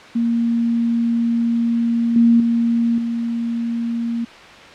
sine tone with level steps, 233.1 Hz, A#3, in tune, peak -15 / -9 / -14 / -19 dBFS, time 0.15-4.25 s, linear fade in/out 10 ms, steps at 2.16 / 2.4 / 2.98 s, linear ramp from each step 2 ms, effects white hiss -39 dBFS RMS until 4.74 s + low-pass 3000 Hz 12 dB/octave

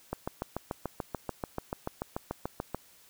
click train, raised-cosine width 1 ms, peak -18 dBFS, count 19, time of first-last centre 0.13-2.746 s, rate 6.88 Hz, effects white hiss -59 dBFS RMS until 3.09 s

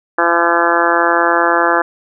harmonic tone, 170.3 Hz, F3, 43 cents flat, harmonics 2 / 3 / 4 / 5 / 6 / 7 / 8 / 9 / 10, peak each -19 / -19 / -19 / -19 / -19 / -19 / -19 / -19 / -19 dBFS, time 0.18-1.82 s, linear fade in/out 5 ms, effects none

